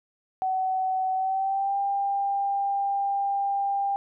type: tone with pitch glide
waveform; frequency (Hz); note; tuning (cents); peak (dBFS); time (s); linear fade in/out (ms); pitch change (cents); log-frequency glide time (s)
sine; 754 to 796.1; F#5 to G5; +32 to +27; -23; 0.42-3.96; 0; +95; 1.14-1.77
effects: none